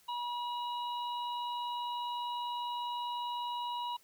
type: harmonic tone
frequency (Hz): 965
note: B5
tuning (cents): -40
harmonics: 1 / 3 / 4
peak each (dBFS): -35 / -45 / -47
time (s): 0.08-3.97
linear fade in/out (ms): 10
effects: white hiss -65 dBFS RMS until 4.03 s